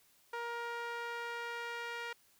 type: tone with band-pass filter sweep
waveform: sawtooth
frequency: 471.1 Hz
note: A#4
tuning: 18 cents sharp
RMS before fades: -41 dBFS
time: 0.33-2.13 s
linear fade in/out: 5 ms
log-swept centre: 1200 to 1900 Hz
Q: 1.2
effects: white hiss -68 dBFS RMS until 2.39 s